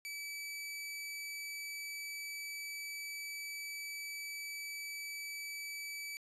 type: tone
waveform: sawtooth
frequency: 2300 Hz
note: D7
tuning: 37 cents flat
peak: -38 dBFS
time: 0.05-6.17 s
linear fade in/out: 0 ms
effects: resampled to 32000 Hz